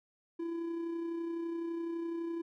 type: tone with amplitude modulation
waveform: triangle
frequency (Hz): 335.4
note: E4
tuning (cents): +30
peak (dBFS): -31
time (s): 0.39-2.42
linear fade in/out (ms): 10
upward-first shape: sine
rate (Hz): 31.9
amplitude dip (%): 35
effects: none